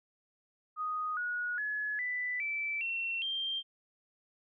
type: tone with pitch steps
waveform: sine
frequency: 1244.5 / 1454.5 / 1700 / 1987 / 2322 / 2714 / 3172 Hz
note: D#6 / F#6 / G#6 / B6 / D7 / E7 / G7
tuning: 0 / -30 / +40 / +10 / -20 / +50 / +20 cents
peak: -32 dBFS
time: 0.76-3.63 s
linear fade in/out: 50 ms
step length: 410 ms
effects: none